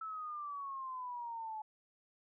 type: exponential sweep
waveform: sine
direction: down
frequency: 1318.5 to 856 Hz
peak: -40 dBFS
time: 0.01-1.62 s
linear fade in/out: 5 ms
effects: none